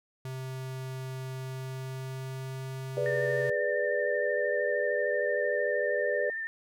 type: tone with pitch glide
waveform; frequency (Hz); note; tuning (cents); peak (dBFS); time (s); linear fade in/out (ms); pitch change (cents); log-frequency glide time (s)
square; 130.81 to 132.1; C3 to C3; 0 to +17; -36; 0.25-3.5; 2; +17; 1.35-2.66
type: chord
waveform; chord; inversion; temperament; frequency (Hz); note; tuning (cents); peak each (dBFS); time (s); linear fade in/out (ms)
sine; G# diminished; none; equal; 415.3 / 493.9 / 587.3; G#4 / B4 / D5; 0 / 0 / 0; -33 / -31 / -30; 2.97-6.3; 2
type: tone with vibrato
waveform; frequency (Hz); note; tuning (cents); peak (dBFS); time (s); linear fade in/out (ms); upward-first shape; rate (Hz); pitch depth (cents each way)
sine; 1800; A6; +39; -32; 3.06-6.47; 0; sine; 13; 21
effects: none